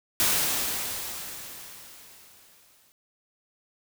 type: noise with exponential decay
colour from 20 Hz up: white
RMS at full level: -22 dBFS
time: 0.2-2.92 s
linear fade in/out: 0 ms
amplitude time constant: 590 ms
effects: none